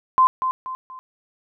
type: tone with echo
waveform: sine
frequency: 1036 Hz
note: C6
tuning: 17 cents flat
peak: -11 dBFS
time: 0.18-0.27 s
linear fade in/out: 0 ms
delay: 240 ms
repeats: 3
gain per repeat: -8 dB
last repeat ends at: 0.99 s
effects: none